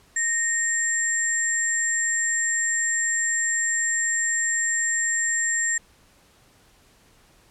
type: tone pair together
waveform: sine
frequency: 1849 / 7396 Hz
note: A#6 / A#8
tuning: -15 / -15 cents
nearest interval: 2 octaves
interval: 2400 cents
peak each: -24 / -23 dBFS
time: 0.16-5.78 s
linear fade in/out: 5 ms
effects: pink hiss -57 dBFS RMS until 7.5 s + low-pass 12000 Hz 12 dB/octave